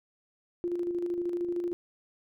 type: tone with tremolo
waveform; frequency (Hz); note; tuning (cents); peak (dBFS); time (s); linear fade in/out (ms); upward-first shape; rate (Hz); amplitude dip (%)
sine; 349.2; F4; 0; -27; 0.64-1.73; 0; square; 13; 40
effects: none